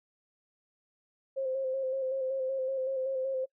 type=tone with vibrato; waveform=sine; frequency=528 Hz; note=C5; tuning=16 cents sharp; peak=-29 dBFS; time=1.36-3.46 s; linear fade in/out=20 ms; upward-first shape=square; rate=5.3 Hz; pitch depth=28 cents each way; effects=noise-tail reverb RT60 0.1 s tail -26 dB re dry